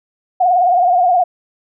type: tone with vibrato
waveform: sine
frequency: 718 Hz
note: F5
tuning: 48 cents sharp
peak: -9 dBFS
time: 0.4-1.24 s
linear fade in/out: 10 ms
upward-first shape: triangle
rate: 19 Hz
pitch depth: 93 cents each way
effects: none